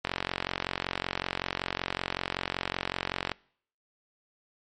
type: click train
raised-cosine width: 0.3 ms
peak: -12 dBFS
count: 149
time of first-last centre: 0.05-3.317 s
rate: 45.3 Hz
effects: noise-tail reverb RT60 0.6 s tail -25 dB re dry + MP3 48 kbps